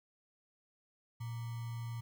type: tone with sample-and-hold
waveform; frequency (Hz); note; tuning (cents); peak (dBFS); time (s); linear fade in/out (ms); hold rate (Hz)
sine; 116.54; A#2; 0; -38; 1.2-2.01; 10; 1050
effects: none